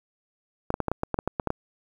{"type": "clicks", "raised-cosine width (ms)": 1, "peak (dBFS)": -11, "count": 12, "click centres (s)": [0.704, 0.741, 0.803, 0.883, 0.916, 1.034, 1.143, 1.189, 1.276, 1.398, 1.473, 1.504], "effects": ["8-bit"]}